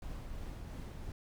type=noise with tremolo; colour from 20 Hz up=brown; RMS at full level=-42 dBFS; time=0.02-1.12 s; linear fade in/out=2 ms; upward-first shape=triangle; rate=2.9 Hz; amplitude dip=30%; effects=none